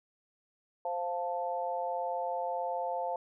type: chord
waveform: sine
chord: F major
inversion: second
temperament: equal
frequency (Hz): 523.3 / 698.5 / 880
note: C5 / F5 / A5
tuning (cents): 0 / 0 / 0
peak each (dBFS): -36 / -35 / -36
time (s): 0.85-3.16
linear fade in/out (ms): 2
effects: none